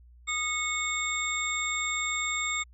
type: tone cluster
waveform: sine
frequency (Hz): 1229 / 2197 / 3623 / 7510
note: D#6 / C#7 / A7 / A#8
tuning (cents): -22 / -16 / +50 / +12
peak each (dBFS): -35 / -30 / -36 / -34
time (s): 0.27-2.64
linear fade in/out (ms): 20
effects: added 60 Hz sine -51 dBFS peak until 2.73 s